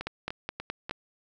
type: two click trains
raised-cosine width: 0.3 ms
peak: -16 / -19 dBFS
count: 5 / 4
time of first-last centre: 0.07-0.91 / 0.01-0.895 s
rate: 4.76 / 3.39 Hz
effects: none